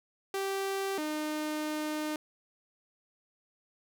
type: tone pair in turn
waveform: sawtooth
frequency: 390 / 305.3 Hz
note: G4 / D#4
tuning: -9 / -33 cents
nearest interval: major third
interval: 424 cents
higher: first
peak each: -27 / -28 dBFS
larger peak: first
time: 0.34-0.98 / 0.98-2.16 s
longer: second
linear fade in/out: 2 ms
effects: none